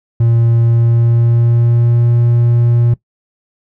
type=tone with pitch glide; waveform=triangle; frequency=116.4 to 118.78 Hz; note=A#2 to A#2; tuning=-2 to +33 cents; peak=-6 dBFS; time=0.2-2.94 s; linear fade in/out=5 ms; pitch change=+35 cents; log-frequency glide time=0.6-2.09 s; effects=noise-tail reverb RT60 0.1 s tail -19 dB re dry